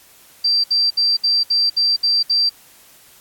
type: tone bursts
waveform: sine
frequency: 4699 Hz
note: D8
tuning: in tune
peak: -13 dBFS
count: 8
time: 0.44-2.495 s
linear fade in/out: 10 ms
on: 200 ms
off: 65 ms
effects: white hiss -48 dBFS RMS until 3.2 s + AAC 64 kbps